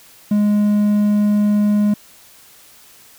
triangle tone, 207.7 Hz, G#3, in tune, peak -10 dBFS, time 0.31-1.94 s, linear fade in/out 5 ms, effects white hiss -46 dBFS RMS until 3.18 s

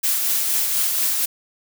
blue noise with tremolo, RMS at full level -19 dBFS, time 0.03-1.26 s, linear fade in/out 10 ms, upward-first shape triangle, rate 4.2 Hz, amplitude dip 35%, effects none

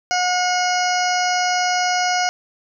harmonic tone, 724 Hz, F#5, 38 cents flat, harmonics 1 / 2 / 3 / 4 / 6 / 7 / 8 / 9, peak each -19 / -24 / -27 / -30 / -32 / -26 / -29 / -32 dBFS, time 0.11-2.29 s, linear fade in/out 0 ms, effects none

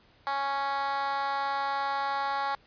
10% pulse tone with high-pass filter, 277.2 Hz, C#4, in tune, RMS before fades -30 dBFS, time 0.27-2.55 s, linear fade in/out 0 ms, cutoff 870 Hz, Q 3, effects pink hiss -61 dBFS RMS until 2.66 s + resampled to 11025 Hz

